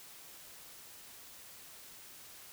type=silence; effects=white hiss -53 dBFS RMS until 2.52 s